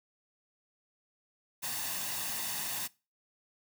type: noise with comb filter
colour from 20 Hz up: white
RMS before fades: -36 dBFS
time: 1.62-2.88 s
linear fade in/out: 20 ms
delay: 1.1 ms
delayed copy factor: +0.55
effects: noise-tail reverb RT60 0.3 s tail -22 dB re dry + high-pass 100 Hz 12 dB/octave